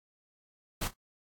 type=noise with echo; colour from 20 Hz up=pink; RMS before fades=-32 dBFS; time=0.81-0.88 s; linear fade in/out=10 ms; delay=30 ms; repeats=2; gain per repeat=-14 dB; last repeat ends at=0.94 s; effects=AAC 64 kbps